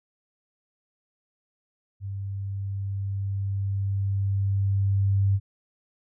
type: tone with level ramp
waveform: sine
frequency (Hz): 98.5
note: G2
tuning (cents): +9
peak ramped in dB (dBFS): -30 to -18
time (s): 2-5.4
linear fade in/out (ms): 50
effects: none